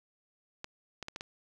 clicks, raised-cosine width 0.2 ms, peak -22 dBFS, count 5, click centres 0.644 / 1.027 / 1.084 / 1.161 / 1.209 s, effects none

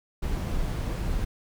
brown noise, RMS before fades -28 dBFS, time 0.22-1.25 s, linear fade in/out 10 ms, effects none

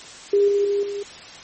sine tone with level steps, 404 Hz, G#4, 48 cents flat, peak -13 / -16 / -18 / -25 dBFS, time 0.33-1.03 s, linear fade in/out 5 ms, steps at 0.48 / 0.65 / 0.83 s, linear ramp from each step 2 ms, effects white hiss -40 dBFS RMS until 1.43 s + MP3 32 kbps

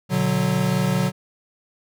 square chord, B minor, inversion none, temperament equal with one note detuned, 121.7 / 146.83 / 185 Hz, B2 / D3 / F#3, -25 / 0 / 0 cents, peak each -26 / -24 / -22 dBFS, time 0.09-1.12 s, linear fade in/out 50 ms, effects none

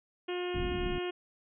harmonic tone, 357.5 Hz, F4, 41 cents sharp, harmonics 1 / 2 / 3 / 4 / 5 / 6 / 7 / 8 / 9, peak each -33 / -43 / -47 / -48 / -48 / -50 / -47 / -45 / -49 dBFS, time 0.28-1.11 s, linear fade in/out 10 ms
pink low-pass noise, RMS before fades -36 dBFS, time 0.54-0.99 s, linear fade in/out 10 ms, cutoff 300 Hz, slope 48 dB/octave
effects none

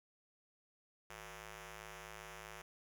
5% pulse ring-modulated tone, 212.6 Hz, G#3, 41 cents sharp, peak -35 dBFS, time 1.1-2.62 s, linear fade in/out 5 ms, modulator 265 Hz, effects none

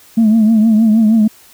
sine tone with vibrato, 220 Hz, A3, in tune, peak -5 dBFS, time 0.17-1.28 s, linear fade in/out 10 ms, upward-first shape triangle, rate 6.4 Hz, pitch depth 86 cents each way, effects tanh soft clip ceiling -4 dBFS + white hiss -44 dBFS RMS until 1.53 s

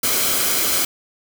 white noise with comb filter, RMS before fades -19 dBFS, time 0.03-0.85 s, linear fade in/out 5 ms, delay 1.1 ms, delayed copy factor -0.5, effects none

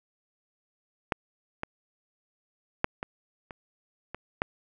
clicks, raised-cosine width 0.5 ms, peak -10 / -16 / -7 / -18 / -25 / -21 / -10 dBFS, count 7, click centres 1.122 / 1.634 / 2.844 / 3.029 / 3.508 / 4.146 / 4.419 s, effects none

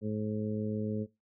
harmonic tone, 106.8 Hz, G#2, 49 cents sharp, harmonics 1 / 2 / 3 / 4 / 5, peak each -37 / -33 / -43 / -38 / -43 dBFS, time 0.01-1.07 s, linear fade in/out 50 ms, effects noise-tail reverb RT60 0.2 s tail -19 dB re dry

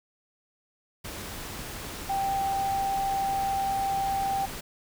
sine tone in noise, 784 Hz, G5, in tune, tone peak -25 dBFS, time 2.09-4.46 s, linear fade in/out 10 ms, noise pink, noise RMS -38 dBFS, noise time 1.04-4.61 s, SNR +10 dB, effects none

